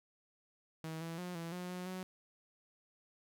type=tone with pitch steps; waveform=sawtooth; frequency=160.3 / 165.5 / 179.2 / 166.9 / 179.5 / 180.8 / 185.3 Hz; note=E3 / E3 / F3 / E3 / F3 / F#3 / F#3; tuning=-48 / +7 / +45 / +22 / +48 / -40 / +3 cents; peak=-37 dBFS; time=0.84-2.03 s; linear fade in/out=0 ms; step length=170 ms; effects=none